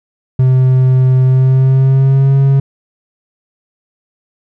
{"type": "tone with pitch glide", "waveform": "triangle", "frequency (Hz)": [129.3, 136.83], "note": ["C3", "C#3"], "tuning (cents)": [-20, -22], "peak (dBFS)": -4, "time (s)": [0.39, 2.6], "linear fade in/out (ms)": 5, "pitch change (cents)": 98, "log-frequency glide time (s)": [1.23, 2.36], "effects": []}